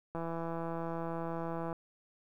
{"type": "click train", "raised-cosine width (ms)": 1, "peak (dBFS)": -25, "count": 263, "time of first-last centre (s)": [0.15, 1.728], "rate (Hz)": 166, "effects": ["11-bit"]}